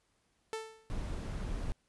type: tone with exponential decay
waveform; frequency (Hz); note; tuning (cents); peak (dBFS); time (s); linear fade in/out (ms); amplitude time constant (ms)
sawtooth; 442.4; A4; +9; -30; 0.53-0.95; 0; 90
type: noise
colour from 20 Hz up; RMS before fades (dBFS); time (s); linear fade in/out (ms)
brown; -37; 0.9-1.72; 0
effects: pink hiss -75 dBFS RMS until 1.88 s + resampled to 24000 Hz